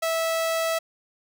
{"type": "tone", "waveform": "sawtooth", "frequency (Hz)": 654, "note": "E5", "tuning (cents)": -14, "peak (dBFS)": -19, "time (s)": [0.02, 0.79], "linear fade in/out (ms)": 10, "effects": []}